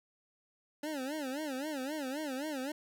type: tone with vibrato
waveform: 25% pulse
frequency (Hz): 283.5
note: C#4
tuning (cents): +39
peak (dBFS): -32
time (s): 0.83-2.72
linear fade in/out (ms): 5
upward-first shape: sine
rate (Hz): 3.8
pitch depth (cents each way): 180
effects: none